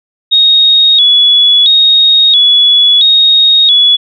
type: tone with vibrato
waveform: sine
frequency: 3564 Hz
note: A7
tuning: 22 cents sharp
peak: -3 dBFS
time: 0.31-3.97 s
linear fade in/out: 20 ms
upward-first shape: square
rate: 0.74 Hz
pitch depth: 82 cents each way
effects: none